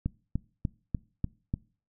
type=click train; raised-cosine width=5 ms; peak=-16 dBFS; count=6; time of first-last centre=0.06-1.539 s; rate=3.38 Hz; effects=noise-tail reverb RT60 0.4 s tail -23 dB re dry